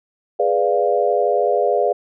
sine chord, G# diminished seventh, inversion none, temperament equal, 415.3 / 493.9 / 587.3 / 698.5 Hz, G#4 / B4 / D5 / F5, 0 / 0 / 0 / 0 cents, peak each -20 dBFS, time 0.39-1.93 s, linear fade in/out 10 ms, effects none

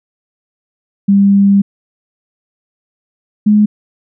sine tone pair in turn, 198.9 / 209.9 Hz, G3 / G#3, +25 / +19 cents, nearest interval minor second, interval 94 cents, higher second, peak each -5 dBFS, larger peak neither, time 1.08-1.62 / 3.46-3.66 s, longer first, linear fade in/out 10 ms, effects none

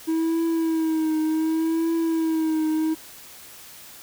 triangle tone with vibrato, 321.5 Hz, E4, 43 cents flat, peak -18 dBFS, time 0.07-2.95 s, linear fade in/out 20 ms, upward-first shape triangle, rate 0.67 Hz, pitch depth 53 cents each way, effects white hiss -44 dBFS RMS until 4.02 s

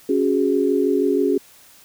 sine chord, C# suspended fourth, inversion none, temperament just, 277.2 / 369.6 / 415.8 Hz, C#4 / F#4 / G#4, 0 / -2 / +2 cents, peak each -20 dBFS, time 0.09-1.38 s, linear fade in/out 5 ms, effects white hiss -49 dBFS RMS until 1.84 s

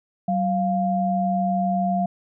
sine tone pair together, 189.33 / 698.5 Hz, F#3 / F5, +40 / 0 cents, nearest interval octave + major seventh, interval 2260 cents, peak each -22 dBFS, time 0.28-2.06 s, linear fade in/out 5 ms, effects none

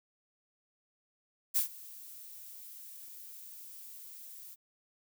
violet noise with ADSR envelope, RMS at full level -27 dBFS, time 1.54-4.56 s, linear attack 27 ms, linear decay 110 ms, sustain -22 dB, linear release 34 ms, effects none

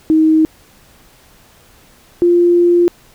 sine tone pair in turn, 315.6 / 348.2 Hz, D#4 / F4, +25 / -5 cents, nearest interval major second, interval 170 cents, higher second, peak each -7 dBFS, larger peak neither, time 0.1-0.45 / 2.22-2.88 s, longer second, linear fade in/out 0 ms, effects pink hiss -47 dBFS RMS until 3.14 s

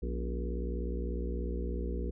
harmonic tone with a mistuned harmonic, 59.8 Hz, A#1, 45 cents sharp, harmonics 1 / 3 / 4 / 5 / 6 / 7 / 8, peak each -33 / -42 / -44 / -46 / -43 / -44 / -45 dBFS, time 0.02-2.11 s, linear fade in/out 10 ms, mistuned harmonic 5, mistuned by -100 cents, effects none

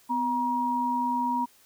sine tone pair together, 251.3 / 951 Hz, B3 / A#5, +30 / +34 cents, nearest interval octave + major seventh, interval 2304 cents, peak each -30 / -25 dBFS, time 0.09-1.46 s, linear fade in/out 20 ms, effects white hiss -59 dBFS RMS until 1.65 s

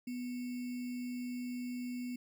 sine tone with sample-and-hold, 246.9 Hz, B3, in tune, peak -37 dBFS, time 0.07-2.16 s, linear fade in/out 5 ms, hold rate 2450 Hz, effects none

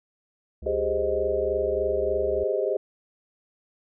harmonic tone, 69.6 Hz, C#2, 8 cents sharp, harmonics 1 / 3 / 5 / 7 / 9, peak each -35 / -45 / -49 / -52 / -54 dBFS, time 0.62-2.44 s, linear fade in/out 5 ms
sine chord, Ab major seventh, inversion third, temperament equal, 392 / 415.3 / 523.3 / 622.3 Hz, G4 / Ab4 / C5 / Eb5, 0 / 0 / 0 / 0 cents, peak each -28 dBFS, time 0.66-2.77 s, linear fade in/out 5 ms
effects none

